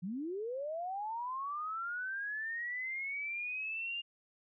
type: linear sweep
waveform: sine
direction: up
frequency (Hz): 164.81 to 2826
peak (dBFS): -36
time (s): 0.02-4.02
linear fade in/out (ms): 20
effects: none